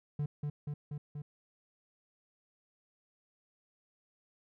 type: tone with echo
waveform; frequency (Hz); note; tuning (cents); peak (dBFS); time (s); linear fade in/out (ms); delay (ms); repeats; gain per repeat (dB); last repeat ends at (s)
triangle; 146.83; D3; 0; -29; 0.19-0.26; 5; 240; 4; -2; 1.22
effects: none